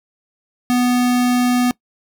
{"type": "tone", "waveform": "square", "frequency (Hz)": 246.9, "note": "B3", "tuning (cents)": 0, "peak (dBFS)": -14, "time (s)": [0.7, 1.71], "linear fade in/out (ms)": 0, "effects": ["noise-tail reverb RT60 0.1 s tail -22 dB re dry"]}